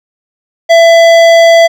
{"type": "tone with hard clipping", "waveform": "sine", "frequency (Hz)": 668, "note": "E5", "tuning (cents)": 23, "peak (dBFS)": -3, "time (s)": [0.69, 1.68], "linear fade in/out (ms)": 20, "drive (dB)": 14, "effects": []}